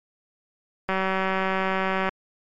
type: click train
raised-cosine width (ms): 0.5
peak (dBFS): -10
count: 229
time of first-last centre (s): 0.89-2.09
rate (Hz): 190
effects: MP3 64 kbps